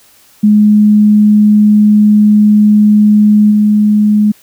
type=tone with level steps; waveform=sine; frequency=210 Hz; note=G#3; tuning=19 cents sharp; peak=-3 / -5 dBFS; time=0.43-4.32 s; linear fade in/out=10 ms; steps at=3.5 s; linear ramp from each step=20 ms; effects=white hiss -45 dBFS RMS until 4.42 s